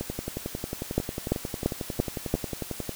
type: two click trains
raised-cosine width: 2 ms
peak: -17 / -9 dBFS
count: 33 / 5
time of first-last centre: 0.01-2.893 / 0.98-2.341 s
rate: 11.1 / 2.94 Hz
effects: white hiss -41 dBFS RMS until 2.95 s